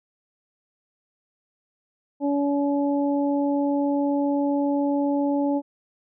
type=harmonic tone; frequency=284.2 Hz; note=C#4; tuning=43 cents sharp; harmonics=1 / 2 / 3; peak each=-21 / -27 / -31 dBFS; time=2.2-5.62 s; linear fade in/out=50 ms; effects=none